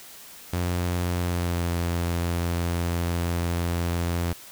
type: tone with pitch glide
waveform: sawtooth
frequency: 88.3 to 85.94 Hz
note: F2 to F2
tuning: +20 to -27 cents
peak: -20 dBFS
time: 0.53-4.33 s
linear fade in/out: 5 ms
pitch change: -47 cents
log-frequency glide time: 1.18-1.69 s
effects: white hiss -45 dBFS RMS until 4.51 s